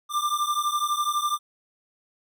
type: beating tone pair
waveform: square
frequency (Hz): 1184 / 1196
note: D6 / D6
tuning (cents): +14 / +31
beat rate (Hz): 12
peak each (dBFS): -27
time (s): 0.09-1.39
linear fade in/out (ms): 50
effects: none